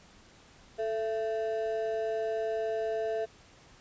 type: ring-modulated tone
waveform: triangle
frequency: 554.4 Hz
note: C#5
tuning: in tune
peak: -24 dBFS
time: 0.78-3.26 s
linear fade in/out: 20 ms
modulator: 115 Hz
effects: pink hiss -57 dBFS RMS until 3.8 s + resampled to 16000 Hz